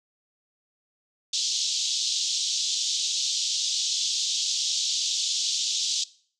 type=band-pass noise; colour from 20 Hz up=pink; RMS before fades=-27 dBFS; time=1.33-6.04 s; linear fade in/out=5 ms; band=3300 to 7100 Hz; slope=48 dB/octave; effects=noise-tail reverb RT60 0.5 s tail -20 dB re dry